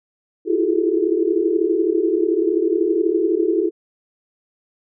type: tone cluster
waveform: sine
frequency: 326.9 / 338.7 / 359.4 / 398 / 433.9 Hz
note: E4 / E4 / F4 / G4 / A4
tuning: -14 / +47 / +50 / +26 / -24 cents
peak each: -22 dBFS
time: 0.45-3.71 s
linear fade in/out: 50 ms
effects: none